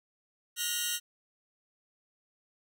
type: tone cluster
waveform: 15% pulse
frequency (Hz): 1446 / 1885 / 2808 / 3138 / 3852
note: F#6 / A#6 / F7 / G7 / B7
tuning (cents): -40 / +19 / +9 / +1 / -44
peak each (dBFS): -33 / -34 / -29 / -28 / -30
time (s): 0.56-1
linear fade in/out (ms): 50
effects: none